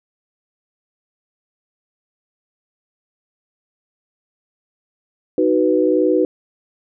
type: chord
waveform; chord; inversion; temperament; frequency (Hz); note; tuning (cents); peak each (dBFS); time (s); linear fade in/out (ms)
sine; B major; first; equal with one note detuned; 311.1 / 372.1 / 493.9; D#4 / F#4 / B4; 0 / +10 / 0; -17; 5.38-6.25; 2
effects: none